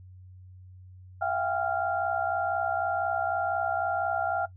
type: tone cluster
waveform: sine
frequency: 670 / 732 / 796 / 1388 Hz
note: E5 / F#5 / G5 / F6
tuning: +28 / -19 / +26 / -11 cents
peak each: -31 dBFS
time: 1.21-4.46 s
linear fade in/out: 10 ms
effects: noise-tail reverb RT60 0.1 s tail -18 dB re dry + added 92 Hz sine -46 dBFS peak until 4.56 s